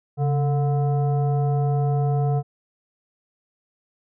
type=tone with frequency modulation; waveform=sine; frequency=138.59 Hz; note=C#3; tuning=in tune; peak=-18 dBFS; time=0.17-2.43 s; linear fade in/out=50 ms; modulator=583 Hz; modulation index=0.58; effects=none